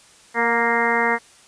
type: harmonic tone with a mistuned harmonic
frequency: 233.1 Hz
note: A#3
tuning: in tune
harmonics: 1 / 2 / 3 / 4 / 5 / 6 / 7 / 8 / 9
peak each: -28 / -24 / -27 / -23 / -28 / -28 / -28 / -23 / -25 dBFS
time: 0.34-1.19 s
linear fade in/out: 50 ms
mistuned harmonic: 3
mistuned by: +28 cents
effects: white hiss -50 dBFS RMS until 1.47 s + resampled to 22050 Hz